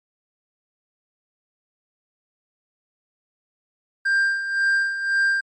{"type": "tone with tremolo", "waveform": "triangle", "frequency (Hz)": 1589, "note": "G6", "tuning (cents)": 23, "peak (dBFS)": -14, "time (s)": [4.05, 5.41], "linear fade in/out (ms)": 10, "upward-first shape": "sine", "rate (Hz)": 1.9, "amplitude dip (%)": 65, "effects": ["MP3 32 kbps"]}